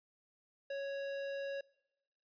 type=tone with tanh clipping; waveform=sine; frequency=554.4 Hz; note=C#5; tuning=in tune; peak=-40 dBFS; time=0.7-1.61 s; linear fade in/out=5 ms; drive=18 dB; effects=noise-tail reverb RT60 0.9 s tail -23 dB re dry + resampled to 11025 Hz